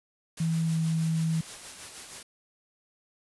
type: noise with tremolo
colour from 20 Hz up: white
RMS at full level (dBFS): -41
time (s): 0.37-2.23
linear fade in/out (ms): 5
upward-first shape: sine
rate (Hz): 6.3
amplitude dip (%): 40
type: tone with pitch glide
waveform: sine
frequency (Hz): 163.4 to 161.99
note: E3 to E3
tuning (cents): -15 to -30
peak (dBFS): -24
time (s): 0.4-1.41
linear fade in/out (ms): 5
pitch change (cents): -15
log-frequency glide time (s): 0.63-0.73
effects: resampled to 24000 Hz